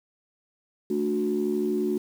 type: chord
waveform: sine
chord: D major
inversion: second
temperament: equal with one note detuned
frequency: 220 / 293.7 / 365.7 Hz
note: A3 / D4 / F#4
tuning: 0 / 0 / -20 cents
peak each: -28 / -29 / -25 dBFS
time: 0.9-1.98 s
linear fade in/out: 5 ms
effects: tanh soft clip ceiling -15 dBFS + 8-bit